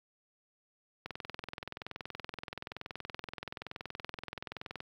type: click train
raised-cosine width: 0.3 ms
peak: -23 dBFS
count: 80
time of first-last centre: 1.06-4.804 s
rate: 21.1 Hz
effects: high-pass 60 Hz 12 dB/octave + 10-bit